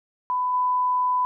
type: tone with level steps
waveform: sine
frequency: 999 Hz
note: B5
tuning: 20 cents sharp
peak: -21 / -19 dBFS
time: 0.3-1.25 s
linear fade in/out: 0 ms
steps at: 0.53 s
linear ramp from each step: 10 ms
effects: none